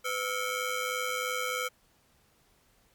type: ring-modulated tone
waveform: 20% pulse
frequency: 905 Hz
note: A5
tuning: 48 cents sharp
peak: -22 dBFS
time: 0.04-1.69 s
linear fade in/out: 20 ms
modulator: 401 Hz
effects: pink hiss -66 dBFS RMS until 2.94 s + MP3 96 kbps